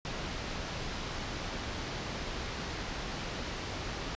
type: low-pass noise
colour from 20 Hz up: pink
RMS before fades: -38 dBFS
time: 0.05-4.15 s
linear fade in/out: 0 ms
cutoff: 5900 Hz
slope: 24 dB/octave
effects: resampled to 16000 Hz